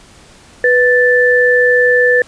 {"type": "tone pair together", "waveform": "sine", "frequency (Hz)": [493.9, 1760], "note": ["B4", "A6"], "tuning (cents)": [0, 0], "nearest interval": "octave + minor seventh", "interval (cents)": 2200, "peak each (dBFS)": -10, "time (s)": [0.64, 2.22], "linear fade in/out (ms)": 2, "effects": ["pink hiss -42 dBFS RMS until 2.27 s", "resampled to 22050 Hz"]}